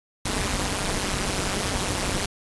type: noise with amplitude modulation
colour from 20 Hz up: pink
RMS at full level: -22 dBFS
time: 0.25-2.26 s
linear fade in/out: 5 ms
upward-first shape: sine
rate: 194 Hz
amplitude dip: 90%
effects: resampled to 24000 Hz